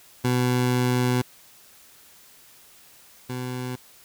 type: tone pair in turn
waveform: 20% pulse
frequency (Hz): 124.7 / 126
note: B2 / B2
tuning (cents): +17 / +35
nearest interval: unison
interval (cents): 18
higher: second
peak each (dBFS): -15 / -24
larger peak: first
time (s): 0.24-1.22 / 3.29-3.76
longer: first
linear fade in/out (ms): 10
effects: white hiss -52 dBFS RMS until 4.04 s